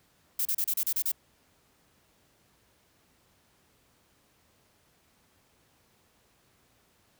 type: noise bursts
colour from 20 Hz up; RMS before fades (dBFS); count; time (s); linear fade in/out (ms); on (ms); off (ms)
violet; -28; 8; 0.39-1.118; 5; 63; 32
effects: pink hiss -66 dBFS RMS until 7.19 s + high-pass 60 Hz 12 dB/octave